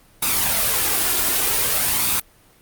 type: noise with flanger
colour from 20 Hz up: white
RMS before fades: -19 dBFS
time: 0.22-2.2 s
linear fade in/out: 5 ms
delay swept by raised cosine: 0.81 to 2.91 ms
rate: 0.52 Hz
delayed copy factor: +0.5
effects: pink hiss -53 dBFS RMS until 2.61 s + Opus 32 kbps